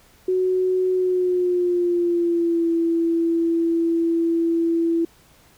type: tone with pitch glide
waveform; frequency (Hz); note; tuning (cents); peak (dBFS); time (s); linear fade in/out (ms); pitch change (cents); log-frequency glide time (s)
sine; 370 to 333.5; F#4 to E4; 0 to +20; -17; 0.28-5.05; 5; -180; 0.92-2.7
effects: pink hiss -54 dBFS RMS until 5.57 s